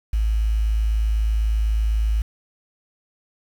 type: tone with quantisation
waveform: sine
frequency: 54 Hz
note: A1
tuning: 32 cents flat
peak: -17 dBFS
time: 0.13-2.22 s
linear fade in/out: 5 ms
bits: 7
effects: none